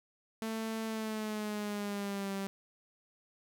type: tone with pitch glide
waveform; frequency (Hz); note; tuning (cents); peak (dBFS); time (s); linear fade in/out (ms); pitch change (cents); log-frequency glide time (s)
sawtooth; 222.4 to 195.86; A3 to G3; +19 to -1; -31; 0.42-2.47; 0; -220; 0.86-2.33
effects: none